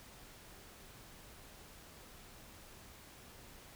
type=silence; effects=pink hiss -56 dBFS RMS until 3.75 s